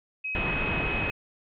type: tone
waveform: sine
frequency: 2542 Hz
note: D#7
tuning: 36 cents sharp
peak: -29 dBFS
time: 0.24-1.11 s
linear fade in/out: 10 ms
type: low-pass noise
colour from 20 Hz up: pink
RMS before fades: -30 dBFS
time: 0.35-1.1 s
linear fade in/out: 0 ms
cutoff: 3100 Hz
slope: 48 dB/octave
effects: none